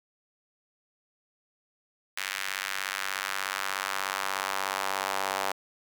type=tone with high-pass filter sweep; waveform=sawtooth; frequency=96.7 Hz; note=G2; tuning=23 cents flat; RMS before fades=-32 dBFS; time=2.17-5.52 s; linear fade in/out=5 ms; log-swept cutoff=1900 to 790 Hz; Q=1.5; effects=none